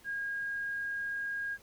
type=tone; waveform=sine; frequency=1629 Hz; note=G#6; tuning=34 cents flat; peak=-33 dBFS; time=0.04-1.58 s; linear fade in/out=50 ms; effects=pink hiss -60 dBFS RMS until 1.62 s